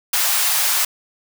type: high-pass noise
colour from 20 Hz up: white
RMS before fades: -18 dBFS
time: 0.13-0.85 s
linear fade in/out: 5 ms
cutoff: 670 Hz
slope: 24 dB/octave
effects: none